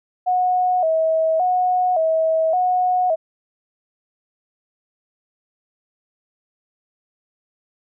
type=tone with vibrato; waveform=sine; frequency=685 Hz; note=F5; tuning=34 cents flat; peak=-15 dBFS; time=0.26-3.16 s; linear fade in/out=20 ms; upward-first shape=square; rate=0.88 Hz; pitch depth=110 cents each way; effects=none